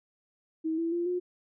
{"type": "tone with pitch steps", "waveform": "sine", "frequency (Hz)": [320, 332.2, 345, 358.2], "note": ["D#4", "E4", "F4", "F4"], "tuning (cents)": [49, 13, -21, 44], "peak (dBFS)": -27, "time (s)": [0.64, 1.2], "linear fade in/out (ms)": 20, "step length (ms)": 140, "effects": []}